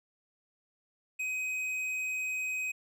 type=tone with tanh clipping; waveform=sine; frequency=2519 Hz; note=D#7; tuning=21 cents sharp; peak=-33 dBFS; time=1.19-2.72 s; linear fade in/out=10 ms; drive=9 dB; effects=none